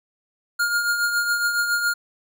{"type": "tone with tremolo", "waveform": "square", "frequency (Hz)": 1416, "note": "F6", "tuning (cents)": 23, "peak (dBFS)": -18, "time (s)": [0.59, 1.94], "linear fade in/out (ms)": 10, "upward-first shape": "triangle", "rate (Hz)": 7.2, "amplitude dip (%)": 55, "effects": []}